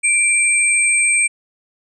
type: tone pair together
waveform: sine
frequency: 2349 / 8381 Hz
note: D7 / C9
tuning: 0 / +2 cents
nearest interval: octave + minor seventh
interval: 2202 cents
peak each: -15 dBFS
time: 0.03-1.28 s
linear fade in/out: 20 ms
effects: none